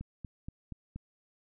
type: click train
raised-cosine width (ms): 5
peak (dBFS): -28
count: 5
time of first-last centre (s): 0.01-0.96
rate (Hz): 4.21
effects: none